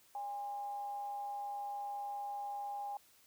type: tone with amplitude modulation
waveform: sine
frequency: 813 Hz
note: G#5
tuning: 37 cents flat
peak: -37 dBFS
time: 0.15-2.97 s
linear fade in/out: 2 ms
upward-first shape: sine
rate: 235 Hz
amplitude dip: 35%
effects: white hiss -66 dBFS RMS until 3.26 s